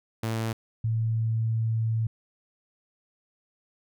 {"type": "tone pair in turn", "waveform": ["sawtooth", "sine"], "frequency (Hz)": [112.4, 112.4], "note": ["A2", "A2"], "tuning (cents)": [37, 37], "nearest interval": "unison", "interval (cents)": 0, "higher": "neither", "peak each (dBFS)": -23, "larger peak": "neither", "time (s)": [[0.23, 0.53], [0.84, 2.07]], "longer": "second", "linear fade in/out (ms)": 5, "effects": []}